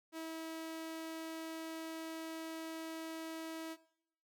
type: tone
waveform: sawtooth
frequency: 323.3 Hz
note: E4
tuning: 34 cents flat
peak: -38 dBFS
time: 0.12-3.77 s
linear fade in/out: 50 ms
effects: noise-tail reverb RT60 0.7 s tail -19 dB re dry